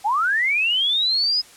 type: linear sweep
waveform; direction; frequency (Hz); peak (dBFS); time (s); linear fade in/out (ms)
sine; up; 769 to 5090; -17; 0.04-1.42; 20
effects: white hiss -47 dBFS RMS until 1.56 s + low-pass 10000 Hz 12 dB/octave